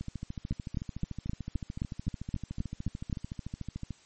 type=two click trains; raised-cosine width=5 ms; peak=-18 / -24 dBFS; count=11 / 54; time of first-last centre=0.51-3.128 / 0.01-3.907 s; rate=3.82 / 13.6 Hz; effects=white hiss -60 dBFS RMS until 4.05 s + MP3 32 kbps